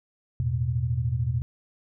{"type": "chord", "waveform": "sine", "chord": "E suspended fourth", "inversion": "none", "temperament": "equal", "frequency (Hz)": [82.41, 110, 123.47], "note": ["E2", "A2", "B2"], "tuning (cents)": [0, 0, 0], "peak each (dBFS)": [-30, -30, -25], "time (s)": [0.4, 1.42], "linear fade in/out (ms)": 0, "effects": []}